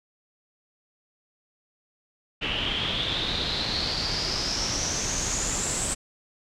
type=noise with low-pass filter sweep; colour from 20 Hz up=pink; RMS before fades=-28 dBFS; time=2.41-5.95 s; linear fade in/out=20 ms; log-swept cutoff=2900 to 8100 Hz; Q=7.9; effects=none